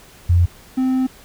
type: tone pair in turn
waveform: sine / triangle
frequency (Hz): 87.31 / 259.4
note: F2 / C4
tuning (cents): 0 / -15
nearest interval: octave + perfect fifth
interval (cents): 1885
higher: second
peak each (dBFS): -10 / -13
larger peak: first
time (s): 0.29-0.46 / 0.77-1.07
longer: second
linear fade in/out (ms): 10
effects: pink hiss -45 dBFS RMS until 1.24 s